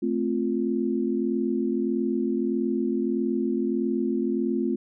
sine chord, F major, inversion first, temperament equal, 220 / 261.6 / 349.2 Hz, A3 / C4 / F4, 0 / 0 / 0 cents, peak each -27 dBFS, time 0.02-4.76 s, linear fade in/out 10 ms, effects none

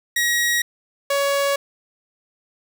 sawtooth tone pair in turn, 1900 / 560.5 Hz, A#6 / C#5, +33 / +19 cents, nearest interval octave + major sixth, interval 2114 cents, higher first, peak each -14 dBFS, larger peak neither, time 0.16-0.62 / 1.1-1.56 s, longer neither, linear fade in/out 5 ms, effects none

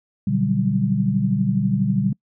sine chord, G major seventh, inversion first, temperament just, 122.5 / 147 / 183.75 / 196 Hz, B2 / D3 / F#3 / G3, -14 / +2 / -12 / 0 cents, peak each -24 / -24 / -24 / -20 dBFS, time 0.27-2.13 s, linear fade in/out 5 ms, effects noise-tail reverb RT60 0.1 s tail -25 dB re dry

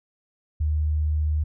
sine tone, 76.3 Hz, D#2, 33 cents flat, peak -20 dBFS, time 0.6-1.44 s, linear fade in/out 10 ms, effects none

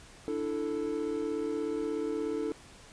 triangle chord, D suspended second, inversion none, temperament just, 293.7 / 330.4 / 440.5 Hz, D4 / E4 / A4, 0 / +4 / +2 cents, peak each -34 / -34 / -31 dBFS, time 0.28-2.52 s, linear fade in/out 0 ms, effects pink hiss -53 dBFS RMS until 2.92 s + resampled to 22050 Hz

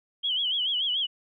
sine tone with vibrato, 3136 Hz, G7, in tune, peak -24 dBFS, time 0.23-1.07 s, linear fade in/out 20 ms, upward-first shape sine, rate 6.9 Hz, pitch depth 120 cents each way, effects none

